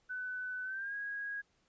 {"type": "tone with pitch glide", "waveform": "sine", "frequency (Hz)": [1502, 1647.4], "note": ["F#6", "G#6"], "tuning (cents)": [26, -14], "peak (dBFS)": -37, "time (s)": [0.09, 1.42], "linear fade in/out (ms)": 20, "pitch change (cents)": 160, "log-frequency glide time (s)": [0.63, 0.95], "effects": ["pink hiss -74 dBFS RMS until 1.68 s", "resampled to 16000 Hz"]}